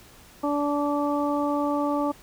harmonic tone, 290.1 Hz, D4, 21 cents flat, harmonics 1 / 2 / 3 / 4, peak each -25 / -28 / -30 / -31 dBFS, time 0.43-2.12 s, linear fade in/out 10 ms, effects pink hiss -51 dBFS RMS until 2.22 s

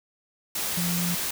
sine tone in noise, 174.61 Hz, F3, in tune, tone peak -26 dBFS, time 0.77-1.15 s, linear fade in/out 5 ms, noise white, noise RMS -29 dBFS, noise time 0.55-1.31 s, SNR 0 dB, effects none

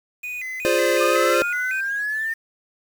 triangle tone with vibrato, 2245 Hz, C#7, 21 cents sharp, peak -26 dBFS, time 0.23-1.81 s, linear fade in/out 10 ms, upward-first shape square, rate 2.7 Hz, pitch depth 170 cents each way
square chord, D half-diminished seventh, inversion first, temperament equal, 349.2 / 415.3 / 523.3 / 587.3 Hz, F4 / Ab4 / C5 / D5, 0 / 0 / 0 / 0 cents, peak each -24 / -26 / -21 / -25 dBFS, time 0.65-1.42 s, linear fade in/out 0 ms
sine linear sweep, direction up, 1196 to 1822 Hz, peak -22 dBFS, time 1-2.34 s, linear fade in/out 10 ms
effects 7-bit

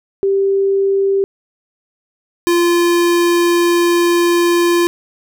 sine / square tone pair in turn, 392.1 / 345.6 Hz, G4 / F4, 0 / -18 cents, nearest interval major second, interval 218 cents, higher first, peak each -11 dBFS, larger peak neither, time 0.23-1.24 / 2.47-4.87 s, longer second, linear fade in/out 0 ms, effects none

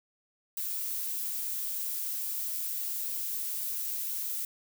violet noise, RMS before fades -34 dBFS, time 0.57-4.45 s, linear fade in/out 2 ms, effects none

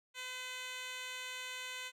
10% pulse tone with band-pass filter, 508 Hz, B4, 49 cents sharp, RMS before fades -44 dBFS, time 0.14-1.92 s, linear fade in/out 50 ms, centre 4100 Hz, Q 0.71, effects none

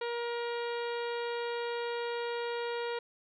harmonic tone, 473.4 Hz, A#4, 27 cents sharp, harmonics 1 / 2 / 3 / 4 / 5 / 6 / 7 / 8 / 9, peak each -34 / -40 / -44 / -46 / -48 / -50 / -51 / -52 / -53 dBFS, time 0.01-2.99 s, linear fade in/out 5 ms, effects none

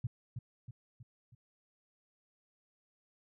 sine tone with echo, 120.8 Hz, B2, 38 cents flat, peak -31 dBFS, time 0.04-0.07 s, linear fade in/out 5 ms, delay 320 ms, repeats 4, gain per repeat -6 dB, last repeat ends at 1.35 s, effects none

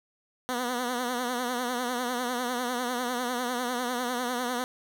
10% pulse tone with vibrato, 246.9 Hz, B3, in tune, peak -20 dBFS, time 0.49-4.64 s, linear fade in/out 0 ms, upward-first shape triangle, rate 10 Hz, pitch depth 81 cents each way, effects none

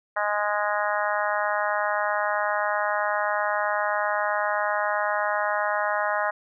harmonic tone, 207.7 Hz, G#3, in tune, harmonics 3 / 4 / 5 / 6 / 7 / 8 / 9, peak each -28 / -29 / -30 / -31 / -31 / -32 / -33 dBFS, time 0.16-6.31 s, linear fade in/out 10 ms, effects none

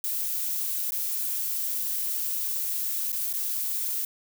violet noise with dropouts, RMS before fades -29 dBFS, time 0.04-4.05 s, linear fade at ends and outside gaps 2 ms, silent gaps 0.907-0.92 / 3.12-3.127 / 3.329-3.336 s, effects none

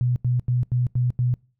sine tone bursts, 123.47 Hz, B2, in tune, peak -18 dBFS, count 6, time 0.01-1.34 s, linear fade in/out 0 ms, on 150 ms, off 86 ms, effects noise-tail reverb RT60 0.4 s tail -25 dB re dry

